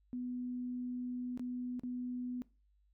sine tone with dropouts, 248.1 Hz, B3, 8 cents sharp, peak -37 dBFS, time 0.13-2.42 s, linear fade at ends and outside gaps 0 ms, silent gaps 1.375-1.395 / 1.795-1.835 s, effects noise-tail reverb RT60 0.3 s tail -20 dB re dry + added 50 Hz sine -68 dBFS peak until 2.93 s

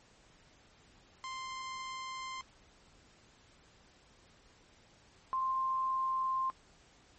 sawtooth / sine tone pair in turn, 1046.5 / 1050.4 Hz, C6 / C6, 0 / +6 cents, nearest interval unison, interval 6 cents, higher second, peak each -36 / -30 dBFS, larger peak second, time 1.24-2.41 / 5.33-6.5 s, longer neither, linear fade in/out 0 ms, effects pink hiss -63 dBFS RMS until 7.18 s + MP3 32 kbps

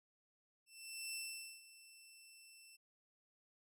15% pulse tone with ADSR envelope, 2675 Hz, E7, 25 cents sharp, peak -35 dBFS, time 0.66-2.77 s, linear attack 480 ms, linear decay 470 ms, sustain -17 dB, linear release 18 ms, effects none

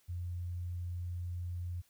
sine tone, 88 Hz, F2, 14 cents sharp, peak -36 dBFS, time 0.08-1.82 s, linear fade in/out 20 ms, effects white hiss -70 dBFS RMS until 1.89 s

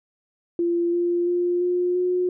sine tone with pitch steps, 343.5 / 347.9 / 352.3 / 356.8 / 361.4 Hz, F4 / F4 / F4 / F4 / F#4, -29 / -7 / +15 / +37 / -41 cents, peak -19 dBFS, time 0.59-2.29 s, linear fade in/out 2 ms, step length 340 ms, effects none

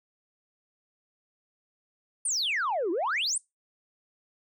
sine exponential two-way sweep, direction down then up, 9690 to 319.9 to 9690 Hz, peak -24 dBFS, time 2.25-3.38 s, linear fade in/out 5 ms, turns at 2.91 s, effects noise-tail reverb RT60 0.2 s tail -25 dB re dry + tanh soft clip ceiling -23 dBFS

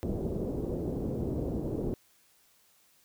white low-pass noise, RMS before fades -33 dBFS, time 0.03-1.94 s, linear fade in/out 0 ms, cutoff 440 Hz, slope 24 dB/octave, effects white hiss -65 dBFS RMS until 3.04 s

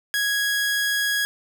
sawtooth tone, 1659 Hz, G#6, 2 cents flat, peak -17 dBFS, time 0.14-1.25 s, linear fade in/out 0 ms, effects none

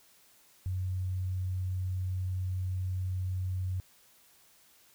sine tone, 92.5 Hz, F#2, in tune, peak -30 dBFS, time 0.66-3.8 s, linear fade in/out 0 ms, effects white hiss -62 dBFS RMS until 4.94 s

